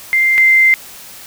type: tone pair in turn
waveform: sine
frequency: 2093 / 2084 Hz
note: C7 / C7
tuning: 0 / -7 cents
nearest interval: unison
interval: 7 cents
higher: first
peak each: -9 / -6 dBFS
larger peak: second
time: 0.13-0.38 / 0.38-0.74 s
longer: second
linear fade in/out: 0 ms
effects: white hiss -35 dBFS RMS until 1.26 s